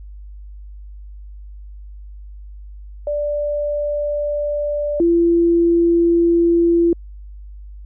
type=tone pair in turn; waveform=sine; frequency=587.3 / 339.7 Hz; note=D5 / F4; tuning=0 / -48 cents; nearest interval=major sixth; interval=948 cents; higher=first; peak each=-18 / -11 dBFS; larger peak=second; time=3.07-5 / 5-6.93 s; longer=neither; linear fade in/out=2 ms; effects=added 50 Hz sine -33 dBFS peak until 7.85 s